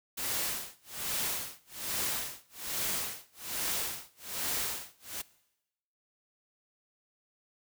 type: noise with tremolo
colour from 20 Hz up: white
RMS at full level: -32 dBFS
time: 0.17-5.22 s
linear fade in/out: 10 ms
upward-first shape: sine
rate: 1.2 Hz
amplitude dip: 100%
effects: noise-tail reverb RT60 0.9 s tail -20 dB re dry